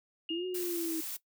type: tone with exponential decay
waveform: sine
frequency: 2840 Hz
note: F7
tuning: 28 cents sharp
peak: -34 dBFS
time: 0.29-0.85 s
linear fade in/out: 2 ms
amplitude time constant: 120 ms
type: linear two-way sweep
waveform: sine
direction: up then down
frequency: 317.5 to 370 to 317.5 Hz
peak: -32 dBFS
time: 0.3-1.01 s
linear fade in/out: 10 ms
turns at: 0.46 s
type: noise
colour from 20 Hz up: blue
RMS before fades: -39 dBFS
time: 0.54-1.17 s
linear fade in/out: 10 ms
effects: noise-tail reverb RT60 0.1 s tail -17 dB re dry